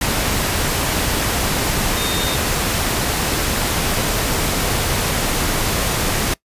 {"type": "tone in noise", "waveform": "sine", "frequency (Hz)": 3673, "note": "A#7", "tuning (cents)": -26, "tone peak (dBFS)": -25, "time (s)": [1.97, 2.36], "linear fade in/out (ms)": 5, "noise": "pink", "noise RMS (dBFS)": -19, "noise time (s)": [0.01, 6.34], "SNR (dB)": -9, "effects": ["noise-tail reverb RT60 0.1 s tail -22 dB re dry", "resampled to 32000 Hz"]}